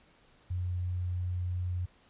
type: tone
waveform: sine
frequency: 89.7 Hz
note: F2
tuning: 47 cents sharp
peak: -30 dBFS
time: 0.5-1.86 s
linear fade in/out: 10 ms
effects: pink hiss -63 dBFS RMS until 2.09 s + resampled to 8000 Hz